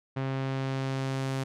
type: tone with low-pass filter sweep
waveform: sawtooth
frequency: 133.8 Hz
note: C3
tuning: 39 cents sharp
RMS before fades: -31 dBFS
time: 0.16-1.44 s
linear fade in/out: 10 ms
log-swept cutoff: 2600 to 10000 Hz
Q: 0.71
effects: none